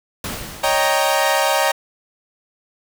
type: noise with exponential decay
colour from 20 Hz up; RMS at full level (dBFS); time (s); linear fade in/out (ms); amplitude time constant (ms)
pink; -25; 0.24-1.58; 2; 290
type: chord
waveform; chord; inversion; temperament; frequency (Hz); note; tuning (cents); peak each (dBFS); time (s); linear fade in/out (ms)
sawtooth; Eb dominant seventh; third; equal; 554.4 / 622.3 / 784 / 932.3; Db5 / Eb5 / G5 / Bb5; 0 / 0 / 0 / 0; -17; 0.63-1.72; 10
effects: none